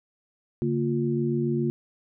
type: tone cluster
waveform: sine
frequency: 141.4 / 228.6 / 351.9 Hz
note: C#3 / A#3 / F4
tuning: +35 / -34 / +13 cents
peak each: -27 dBFS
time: 0.62-1.7 s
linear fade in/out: 0 ms
effects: none